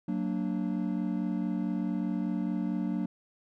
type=chord; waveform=triangle; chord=Gb augmented; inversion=none; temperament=equal with one note detuned; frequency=185 / 229.7 / 293.7 Hz; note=Gb3 / Bb3 / D4; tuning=0 / -25 / 0 cents; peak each=-30 / -31 / -32 dBFS; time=0.08-3.06 s; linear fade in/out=5 ms; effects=none